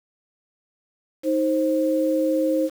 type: tone pair together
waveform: sine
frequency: 314 / 528 Hz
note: D#4 / C5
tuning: +16 / +16 cents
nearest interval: major sixth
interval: 900 cents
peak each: -21 dBFS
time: 1.23-2.7 s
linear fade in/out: 50 ms
effects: 7-bit